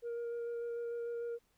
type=tone with vibrato; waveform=sine; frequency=470.5 Hz; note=A#4; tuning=16 cents sharp; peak=-34 dBFS; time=0.02-1.39 s; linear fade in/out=50 ms; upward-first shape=square; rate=6.7 Hz; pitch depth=8 cents each way; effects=tanh soft clip ceiling -36 dBFS + pink hiss -75 dBFS RMS until 1.57 s